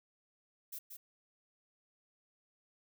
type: noise with echo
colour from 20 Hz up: violet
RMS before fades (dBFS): -44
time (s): 0.72-0.79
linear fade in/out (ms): 10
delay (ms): 180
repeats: 1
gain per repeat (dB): -5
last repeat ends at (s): 0.97
effects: none